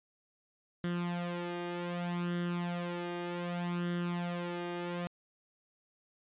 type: tone with flanger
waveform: sawtooth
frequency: 174.61 Hz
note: F3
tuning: in tune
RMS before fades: -36 dBFS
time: 0.84-5.07 s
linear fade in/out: 0 ms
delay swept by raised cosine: 0.6 to 2.5 ms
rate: 0.65 Hz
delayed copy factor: +0.7
effects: resampled to 8000 Hz